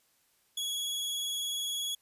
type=tone with vibrato; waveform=sawtooth; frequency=3349 Hz; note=G#7; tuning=14 cents sharp; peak=-29 dBFS; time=0.57-1.95 s; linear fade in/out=5 ms; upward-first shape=triangle; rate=20 Hz; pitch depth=33 cents each way; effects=white hiss -70 dBFS RMS until 2.01 s + resampled to 32000 Hz